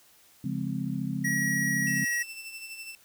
sine chord, Db major seventh, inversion none, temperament just, 138.59 / 173.24 / 207.9 / 259.9 Hz, Db3 / F3 / Ab3 / C4, 0 / -14 / +2 / -11 cents, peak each -34 dBFS, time 0.44-2.05 s, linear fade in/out 5 ms
square tone, 1910 Hz, A#6, 42 cents sharp, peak -27 dBFS, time 1.24-2.23 s, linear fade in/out 10 ms
sawtooth tone with tremolo, 2668 Hz, E7, 20 cents sharp, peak -34 dBFS, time 1.87-2.95 s, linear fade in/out 0 ms, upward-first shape sine, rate 12 Hz, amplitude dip 50%
effects white hiss -59 dBFS RMS until 3.04 s

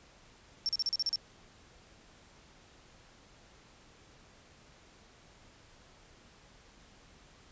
sine tone bursts, 5450 Hz, F8, 43 cents flat, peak -28 dBFS, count 8, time 0.66-1.158 s, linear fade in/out 0 ms, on 29 ms, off 38 ms, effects pink hiss -59 dBFS RMS until 7.51 s + resampled to 16000 Hz

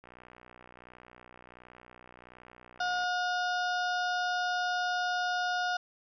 click train, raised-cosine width 0.5 ms, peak -36 dBFS, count 185, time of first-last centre 0.04-3.037 s, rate 61.4 Hz
harmonic tone, 720 Hz, F#5, 47 cents flat, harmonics 1 / 2 / 4 / 5 / 6 / 7 / 8, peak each -31 / -32 / -44 / -42 / -48 / -44 / -49 dBFS, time 2.8-5.77 s, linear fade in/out 5 ms
effects none

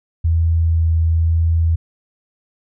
sine tone with vibrato, 82.1 Hz, E2, 6 cents flat, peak -12 dBFS, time 0.24-1.76 s, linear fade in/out 10 ms, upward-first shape sine, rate 1 Hz, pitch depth 9 cents each way, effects none

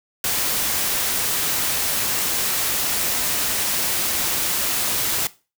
white noise, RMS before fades -22 dBFS, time 0.24-5.27 s, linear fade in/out 2 ms, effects noise-tail reverb RT60 0.3 s tail -18 dB re dry

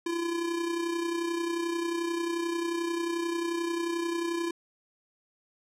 square tone with amplitude modulation, 339.3 Hz, F4, 50 cents flat, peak -27 dBFS, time 0.06-4.51 s, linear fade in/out 5 ms, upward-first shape sine, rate 31.3 Hz, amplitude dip 50%, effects low-pass 10000 Hz 12 dB/octave

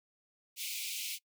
pink high-pass noise, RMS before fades -39 dBFS, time 0.56-1.19 s, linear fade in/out 50 ms, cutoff 2200 Hz, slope 96 dB/octave, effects noise-tail reverb RT60 0.1 s tail -23 dB re dry

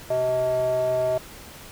square tone with band-pass filter, 127.3 Hz, C3, 47 cents flat, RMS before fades -23 dBFS, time 0.1-1.18 s, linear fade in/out 5 ms, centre 610 Hz, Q 7.8, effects pink hiss -43 dBFS RMS until 1.71 s

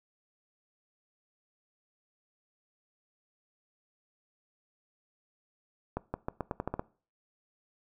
accelerating click train, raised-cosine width 1 ms, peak -18 dBFS, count 9, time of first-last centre 5.97-6.795 s, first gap 170 ms, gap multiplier 0.85, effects noise-tail reverb RT60 0.4 s tail -21 dB re dry

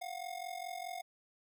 square ring-modulated tone, 718 Hz, F5, 48 cents sharp, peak -38 dBFS, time 0.01-1.02 s, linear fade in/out 10 ms, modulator 22.4 Hz, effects none

